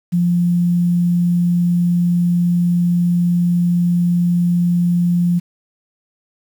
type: tone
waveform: sine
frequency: 174.61 Hz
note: F3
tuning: in tune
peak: -12 dBFS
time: 0.12-5.4 s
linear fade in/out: 20 ms
effects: 7-bit